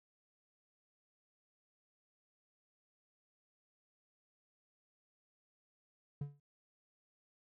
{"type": "tone with exponential decay", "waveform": "triangle", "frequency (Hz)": 143.4, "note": "D3", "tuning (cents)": -41, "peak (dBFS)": -32, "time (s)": [6.21, 6.4], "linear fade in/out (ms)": 5, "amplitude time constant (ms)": 41, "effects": []}